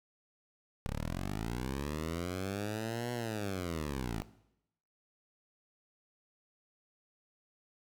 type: linear two-way sweep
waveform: 10% pulse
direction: up then down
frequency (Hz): 32.7 to 122.8 to 50.5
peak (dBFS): -27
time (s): 0.86-4.22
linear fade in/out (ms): 0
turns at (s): 3.12
effects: noise-tail reverb RT60 0.8 s tail -17 dB re dry